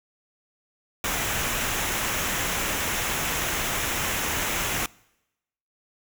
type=noise with comb filter; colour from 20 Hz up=pink; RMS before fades=-27 dBFS; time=1.04-4.86 s; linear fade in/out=2 ms; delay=0.22 ms; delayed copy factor=-0.5; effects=noise-tail reverb RT60 0.9 s tail -24 dB re dry